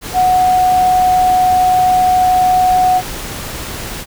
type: tone in noise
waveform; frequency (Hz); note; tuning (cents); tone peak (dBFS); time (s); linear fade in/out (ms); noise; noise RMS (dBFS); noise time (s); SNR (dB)
sine; 736; F#5; -9; -8; 0.13-3.02; 50; pink; -25; 0.01-4.06; +14
effects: none